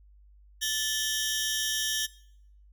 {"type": "tone cluster", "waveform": "sawtooth", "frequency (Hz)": [1750, 3017, 3232, 3731, 5630], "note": ["A6", "F#7", "G#7", "A#7", "F8"], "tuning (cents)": [-10, 33, -48, 1, 13], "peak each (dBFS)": -31, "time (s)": [0.61, 2.07], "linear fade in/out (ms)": 20, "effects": ["noise-tail reverb RT60 0.7 s tail -21 dB re dry", "added 50 Hz sine -53 dBFS peak until 2.72 s"]}